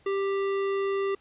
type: tone with hard clipping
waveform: triangle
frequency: 393.3 Hz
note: G4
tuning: 6 cents sharp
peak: -27 dBFS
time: 0.06-1.15 s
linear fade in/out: 5 ms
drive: 18 dB
effects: pink hiss -61 dBFS RMS until 1.2 s + resampled to 8000 Hz